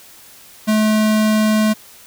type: tone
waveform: square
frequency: 215.5 Hz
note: A3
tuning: 36 cents flat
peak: -13 dBFS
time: 0.67-1.74 s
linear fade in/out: 20 ms
effects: white hiss -43 dBFS RMS until 2.06 s